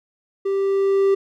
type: tone with level ramp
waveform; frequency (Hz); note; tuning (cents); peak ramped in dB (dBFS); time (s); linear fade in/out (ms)
triangle; 392; G4; 0; -17 to -11; 0.45-1.15; 10
effects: none